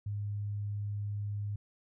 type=tone; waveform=sine; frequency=102.8 Hz; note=G#2; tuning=17 cents flat; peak=-33 dBFS; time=0.06-1.56 s; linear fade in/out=5 ms; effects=none